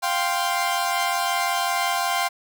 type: chord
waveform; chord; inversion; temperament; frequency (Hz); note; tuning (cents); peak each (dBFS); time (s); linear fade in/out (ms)
sawtooth; F suspended second; none; equal; 698.5 / 784 / 1046.5; F5 / G5 / C6; 0 / 0 / 0; -22; 0.02-2.29; 20
effects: none